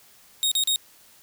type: tone bursts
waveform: sawtooth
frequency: 3737 Hz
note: A#7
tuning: 4 cents sharp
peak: -17 dBFS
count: 3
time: 0.43-0.759 s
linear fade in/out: 0 ms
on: 85 ms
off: 37 ms
effects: white hiss -54 dBFS RMS until 1.22 s